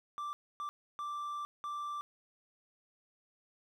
triangle tone bursts at uneven times, 1174.7 Hz, D6, in tune, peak -35 dBFS, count 4, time 0.18-0.33 / 0.6-0.69 / 0.99-1.45 / 1.64-2.01 s, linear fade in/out 0 ms, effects none

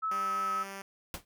sine tone with vibrato, 1293 Hz, E6, 34 cents flat, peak -29 dBFS, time 0.02-0.64 s, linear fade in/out 20 ms, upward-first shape square, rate 5.4 Hz, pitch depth 10 cents each way
5% pulse tone, 196 Hz, G3, in tune, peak -29 dBFS, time 0.11-0.82 s, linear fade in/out 5 ms
pink noise with exponential decay, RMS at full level -34 dBFS, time 1.14-1.25 s, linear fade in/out 1 ms, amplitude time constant 23 ms
effects none

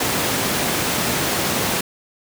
pink high-pass noise, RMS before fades -21 dBFS, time 0-1.81 s, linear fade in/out 5 ms, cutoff 130 Hz, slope 12 dB/octave, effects none

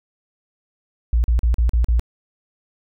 sine tone bursts, 58.27 Hz, A#1, in tune, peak -12 dBFS, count 6, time 1.13-1.995 s, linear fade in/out 0 ms, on 110 ms, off 41 ms, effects tanh soft clip ceiling -9 dBFS

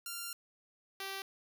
5% pulse tone pair in turn, 1389 / 389.1 Hz, F6 / G4, -10 / -13 cents, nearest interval octave + minor seventh, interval 2203 cents, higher first, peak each -28 dBFS, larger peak neither, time 0.06-0.33 / 1-1.22 s, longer first, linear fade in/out 2 ms, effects none

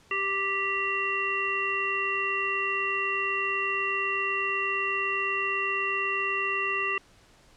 harmonic tone, 392 Hz, G4, in tune, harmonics 1 / 3 / 5 / 7, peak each -35 / -31 / -31 / -29 dBFS, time 0.11-6.98 s, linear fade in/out 2 ms, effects pink hiss -58 dBFS RMS until 7.56 s + low-pass 8000 Hz 12 dB/octave

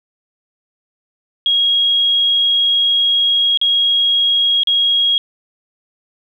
sine tone with dropouts, 3289 Hz, G#7, 18 cents flat, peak -11 dBFS, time 1.46-5.18 s, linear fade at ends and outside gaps 1 ms, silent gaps 3.574-3.614 / 4.634-4.672 s, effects 8-bit

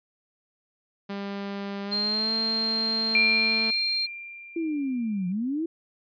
sawtooth tone with pitch glide, 199.4 to 222.5 Hz, G3 to A3, +30 to +20 cents, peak -27 dBFS, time 1.09-3.71 s, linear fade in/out 10 ms, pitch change +190 cents, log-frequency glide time 1.84-2.33 s
sine tone, 4186 Hz, C8, in tune, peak -24 dBFS, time 1.91-4.07 s, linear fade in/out 20 ms
sine tone with exponential decay, 2379 Hz, D7, 22 cents sharp, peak -17 dBFS, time 3.15-5.32 s, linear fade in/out 1 ms, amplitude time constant 470 ms
sine linear two-way sweep, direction down then up, 339.1 to 174.61 to 339.1 Hz, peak -25 dBFS, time 4.56-5.66 s, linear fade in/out 5 ms, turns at 5.28 s
effects resampled to 11025 Hz

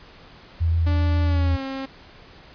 sine tone with vibrato, 82.9 Hz, E2, 10 cents sharp, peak -17 dBFS, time 0.6-1.57 s, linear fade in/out 20 ms, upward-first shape sine, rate 7.3 Hz, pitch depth 17 cents each way
sawtooth tone with pitch glide, 291 to 268.4 Hz, D4 to C4, -16 to +44 cents, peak -24 dBFS, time 0.86-1.86 s, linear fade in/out 10 ms, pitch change -140 cents, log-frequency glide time 1.24-1.62 s
effects pink hiss -47 dBFS RMS until 2.54 s + resampled to 11025 Hz

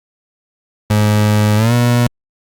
30% pulse tone with pitch glide, 105.6 to 120.6 Hz, G#2 to B2, +29 to -41 cents, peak -7 dBFS, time 0.9-2.07 s, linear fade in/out 5 ms, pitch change +230 cents, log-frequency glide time 1.56-1.73 s, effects Opus 48 kbps

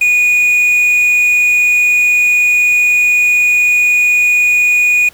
triangle tone with quantisation, 2461 Hz, D#7, 20 cents flat, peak -6 dBFS, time 0.01-5.09 s, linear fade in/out 5 ms, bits 5, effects pink hiss -43 dBFS RMS until 5.13 s

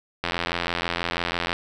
click train, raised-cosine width 0.3 ms, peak -8 dBFS, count 112, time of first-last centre 0.24-1.529 s, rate 86.1 Hz, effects none

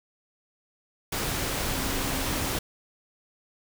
sine tone in noise, 269.5 Hz, C#4, 49 cents flat, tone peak -36 dBFS, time 1.77-2.51 s, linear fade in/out 5 ms, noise pink, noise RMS -29 dBFS, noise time 1.12-2.59 s, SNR -10 dB, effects none

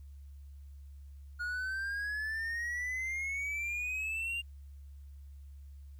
triangle exponential sweep, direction up, 1434 to 2806 Hz, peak -32 dBFS, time 1.39-4.42 s, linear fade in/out 20 ms, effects added 70 Hz sine -47 dBFS peak until 5.99 s + white hiss -75 dBFS RMS until 5.99 s

